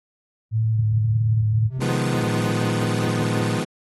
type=tone with vibrato; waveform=sine; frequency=110.2 Hz; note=A2; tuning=3 cents sharp; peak=-17 dBFS; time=0.51-1.71 s; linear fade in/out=50 ms; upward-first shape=sine; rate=1.8 Hz; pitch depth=16 cents each way
type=tone with pitch glide; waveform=triangle; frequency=130 to 114.49 Hz; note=C3 to A#2; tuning=-11 to -31 cents; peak=-22 dBFS; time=1.7-3.61 s; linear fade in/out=50 ms; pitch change=-220 cents; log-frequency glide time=2.11-2.26 s
type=chord; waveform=25% pulse; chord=F half-diminished seventh; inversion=third; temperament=equal with one note detuned; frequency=156.19 / 174.61 / 207.7 / 246.9 Hz; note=Eb3 / F3 / Ab3 / Cb4; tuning=+7 / 0 / 0 / 0 cents; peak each=-24 dBFS; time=1.8-3.65 s; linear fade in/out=20 ms
effects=AAC 32 kbps